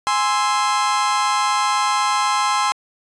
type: chord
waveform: 40% pulse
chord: Ab augmented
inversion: none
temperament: equal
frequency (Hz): 830.6 / 1046.5 / 1318.5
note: Ab5 / C6 / E6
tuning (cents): 0 / 0 / 0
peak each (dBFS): -21 / -18 / -23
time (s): 0.07-2.72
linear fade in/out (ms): 0
effects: resampled to 22050 Hz